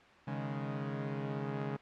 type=chord; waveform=sawtooth; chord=C# suspended second; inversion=none; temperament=equal with one note detuned; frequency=138.59 / 154.94 / 207.7 Hz; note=C#3 / D#3 / G#3; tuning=0 / -7 / 0 cents; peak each=-34 / -39 / -37 dBFS; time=0.27-1.77 s; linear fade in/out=10 ms; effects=white hiss -57 dBFS RMS until 1.81 s + low-pass 2000 Hz 12 dB/octave